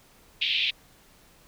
white band-pass noise, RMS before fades -26 dBFS, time 0.41-0.71 s, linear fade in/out 10 ms, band 2400 to 3700 Hz, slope 48 dB/octave, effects pink hiss -57 dBFS RMS until 1.47 s

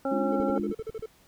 harmonic tone, 271.6 Hz, C#4, 35 cents flat, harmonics 1 / 2 / 3 / 5, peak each -30 / -29 / -34 / -36 dBFS, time 0.05-0.58 s, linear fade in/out 2 ms
sine chord, D diminished, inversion second, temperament equal, 207.7 / 293.7 / 349.2 Hz, Ab3 / D4 / F4, 0 / 0 / 0 cents, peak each -31 / -33 / -32 dBFS, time 0.11-0.73 s, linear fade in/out 10 ms
triangle tone bursts, 442 Hz, A4, 8 cents sharp, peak -30 dBFS, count 10, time 0.32-1.06 s, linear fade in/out 5 ms, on 38 ms, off 40 ms
click train, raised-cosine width 5 ms, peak -31 dBFS, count 7, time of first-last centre 0.4-0.994 s, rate 10.1 Hz
effects pink hiss -60 dBFS RMS until 1.27 s

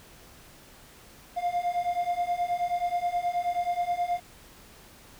triangle beating tone pair, 698.5 / 707.9 Hz, F5 / F5, 0 / +23 cents, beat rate 9.4 Hz, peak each -28 / -26 dBFS, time 1.36-4.2 s, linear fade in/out 20 ms, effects pink hiss -52 dBFS RMS until 5.19 s

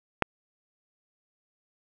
click, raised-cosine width 0.5 ms, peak -6 dBFS, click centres 0.223 s, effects none

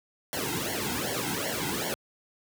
pink noise with flanger, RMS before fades -31 dBFS, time 0.33-1.94 s, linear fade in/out 0 ms, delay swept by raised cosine 0.79 to 1.75 ms, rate 2.6 Hz, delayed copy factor -1, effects high-pass 80 Hz 12 dB/octave

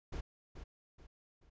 brown noise with echo, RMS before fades -40 dBFS, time 0.12-0.21 s, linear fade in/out 10 ms, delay 430 ms, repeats 3, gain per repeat -8 dB, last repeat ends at 1.5 s, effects resampled to 16000 Hz

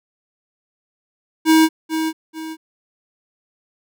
square tone with echo, 318.8 Hz, D#4, 42 cents sharp, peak -10 dBFS, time 1.45-1.69 s, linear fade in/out 50 ms, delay 440 ms, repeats 2, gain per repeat -9 dB, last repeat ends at 2.57 s, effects none

